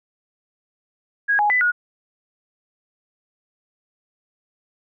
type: tone with pitch steps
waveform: sine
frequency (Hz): 1647 / 832 / 1997 / 1448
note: G#6 / G#5 / B6 / F#6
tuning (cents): -15 / +3 / +19 / -38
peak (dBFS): -15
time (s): 1.28-1.72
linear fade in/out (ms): 20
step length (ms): 110
effects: none

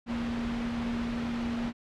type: tone in noise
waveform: sine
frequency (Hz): 235.5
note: A#3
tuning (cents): +18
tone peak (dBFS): -30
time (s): 0.06-1.73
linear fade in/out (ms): 50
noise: pink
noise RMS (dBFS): -37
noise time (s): 0.06-1.73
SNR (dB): +4
effects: low-pass 3000 Hz 12 dB/octave

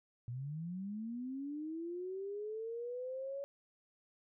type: linear sweep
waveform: sine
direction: up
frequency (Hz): 116 to 563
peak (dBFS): -39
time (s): 0.28-3.44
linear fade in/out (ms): 0
effects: none

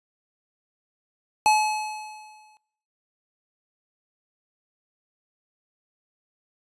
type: tone with exponential decay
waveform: square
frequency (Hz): 856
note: A5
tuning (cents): -48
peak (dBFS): -15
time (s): 1.46-2.57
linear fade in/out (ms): 0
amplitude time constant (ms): 240
effects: noise-tail reverb RT60 0.7 s tail -22 dB re dry + resampled to 24000 Hz

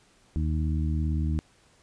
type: harmonic tone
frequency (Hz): 77.78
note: D#2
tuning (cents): 0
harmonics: 1 / 2 / 3 / 4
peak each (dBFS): -25 / -31 / -35 / -37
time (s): 0.36-1.39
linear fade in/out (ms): 0
effects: pink hiss -61 dBFS RMS until 1.82 s + resampled to 22050 Hz

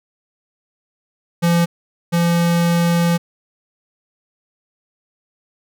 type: tone pair in turn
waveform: square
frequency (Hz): 170.8 / 170.8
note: F3 / F3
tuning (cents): -38 / -38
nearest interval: unison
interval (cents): 0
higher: neither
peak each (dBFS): -13 / -14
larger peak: first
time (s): 1.42-1.66 / 2.12-3.18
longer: second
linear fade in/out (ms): 20
effects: none

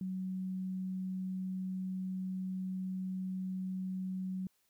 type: tone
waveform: sine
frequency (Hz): 186.9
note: F#3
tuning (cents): +18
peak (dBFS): -35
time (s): 0.01-4.47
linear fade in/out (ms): 2
effects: white hiss -75 dBFS RMS until 4.69 s

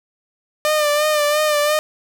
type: tone with vibrato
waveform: sawtooth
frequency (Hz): 600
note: D5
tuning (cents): +37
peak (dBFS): -11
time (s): 0.65-1.79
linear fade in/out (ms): 0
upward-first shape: sine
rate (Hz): 2.9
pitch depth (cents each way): 42
effects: none

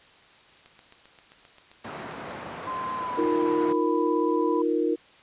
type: click train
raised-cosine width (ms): 0.2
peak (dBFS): -32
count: 19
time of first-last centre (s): 0.66-3.035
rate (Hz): 7.58
type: band-pass noise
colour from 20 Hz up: white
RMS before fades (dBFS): -38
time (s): 1.84-3.73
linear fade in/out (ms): 10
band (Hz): 110 to 1200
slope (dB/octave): 12
type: tone with pitch glide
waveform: sine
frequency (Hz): 1034 to 993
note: C6 to B5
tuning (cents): -21 to +9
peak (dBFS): -29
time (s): 2.67-4.62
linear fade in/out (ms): 5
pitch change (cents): -70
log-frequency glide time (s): 2.95-3.12
type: chord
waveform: sine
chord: Eb suspended second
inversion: none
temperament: equal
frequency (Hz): 311.1 / 349.2 / 466.2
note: Eb4 / F4 / Bb4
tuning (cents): 0 / 0 / 0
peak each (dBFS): -26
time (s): 3.17-4.96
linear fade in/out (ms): 20
effects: white hiss -54 dBFS RMS until 5.22 s + resampled to 8000 Hz

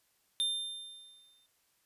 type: tone with exponential decay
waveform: square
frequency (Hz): 3600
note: A7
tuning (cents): +39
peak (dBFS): -28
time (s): 0.4-1.46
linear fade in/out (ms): 0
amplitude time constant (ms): 230
effects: white hiss -73 dBFS RMS until 1.85 s + resampled to 32000 Hz

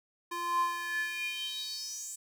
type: tone with high-pass filter sweep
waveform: square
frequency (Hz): 345.8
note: F4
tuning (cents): -17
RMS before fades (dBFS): -35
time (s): 0.31-2.16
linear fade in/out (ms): 10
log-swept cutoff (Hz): 710 to 7900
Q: 7.1
effects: none

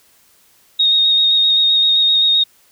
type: tone with vibrato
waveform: sine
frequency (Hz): 3729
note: A#7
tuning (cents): 0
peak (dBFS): -10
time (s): 0.79-2.44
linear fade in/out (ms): 10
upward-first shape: square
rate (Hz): 7.7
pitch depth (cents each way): 14
effects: white hiss -53 dBFS RMS until 2.71 s

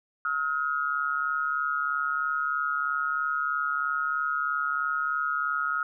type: tone pair together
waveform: sine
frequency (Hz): 1279 / 1422.1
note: D#6 / F6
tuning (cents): +47 / +31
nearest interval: major second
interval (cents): 184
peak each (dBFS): -28 / -28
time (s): 0.25-5.83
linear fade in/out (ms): 2
effects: none

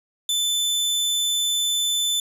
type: tone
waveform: sawtooth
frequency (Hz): 3520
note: A7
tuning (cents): 0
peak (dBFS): -17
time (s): 0.29-2.2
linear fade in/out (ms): 2
effects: resampled to 32000 Hz + 9-bit

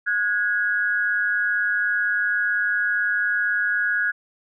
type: tone pair together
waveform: sine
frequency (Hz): 1455 / 1657.1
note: F#6 / G#6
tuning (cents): -29 / -4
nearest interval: major second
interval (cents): 225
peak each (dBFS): -22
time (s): 0.06-4.12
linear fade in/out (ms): 20
effects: none

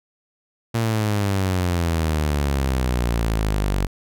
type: exponential sweep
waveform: sawtooth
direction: down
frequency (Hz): 116.54 to 46.95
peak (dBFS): -15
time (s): 0.74-3.87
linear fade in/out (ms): 10
effects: none

